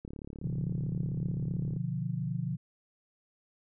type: click train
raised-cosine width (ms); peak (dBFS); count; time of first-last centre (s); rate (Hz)
3; -29; 62; 0.05-1.763; 35.6
type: chord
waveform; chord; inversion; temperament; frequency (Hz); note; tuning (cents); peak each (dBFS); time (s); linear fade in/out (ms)
sine; B diminished; none; equal with one note detuned; 123.47 / 147.26 / 174.61; B2 / D3 / F3; 0 / +5 / 0; -35; 0.42-2.57; 20
effects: none